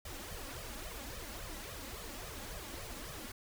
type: noise with flanger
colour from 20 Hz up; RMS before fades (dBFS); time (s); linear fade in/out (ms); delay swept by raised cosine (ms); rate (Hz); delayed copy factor
pink; -45; 0.05-3.32; 5; 1.6 to 3.7; 3.6; +0.9
effects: none